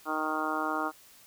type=harmonic tone; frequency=155.56 Hz; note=D#3; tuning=in tune; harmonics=2 / 3 / 4 / 5 / 6 / 7 / 8 / 9; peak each=-35 / -41 / -39 / -36 / -38 / -36 / -35 / -36 dBFS; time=0.05-0.92 s; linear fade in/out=50 ms; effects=white hiss -56 dBFS RMS until 1.26 s